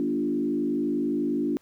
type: tone with frequency modulation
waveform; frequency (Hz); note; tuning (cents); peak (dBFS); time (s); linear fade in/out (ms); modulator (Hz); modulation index
sine; 290.6; D4; -18; -23; 0-1.57; 0; 51.6; 1.2
effects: pink hiss -63 dBFS RMS until 1.61 s

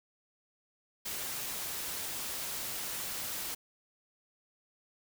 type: noise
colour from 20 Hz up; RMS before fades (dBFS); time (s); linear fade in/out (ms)
white; -38; 1.05-3.55; 10
effects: none

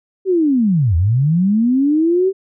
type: linear two-way sweep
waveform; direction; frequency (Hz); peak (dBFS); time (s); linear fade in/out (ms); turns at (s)
sine; down then up; 392 to 78.6 to 392; -11; 0.25-2.33; 50; 0.96
effects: none

